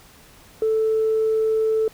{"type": "tone", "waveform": "sine", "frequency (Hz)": 440, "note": "A4", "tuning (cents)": 0, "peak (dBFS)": -16, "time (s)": [0.62, 1.88], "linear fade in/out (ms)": 2, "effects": ["tanh soft clip ceiling -13 dBFS", "pink hiss -49 dBFS RMS until 1.93 s"]}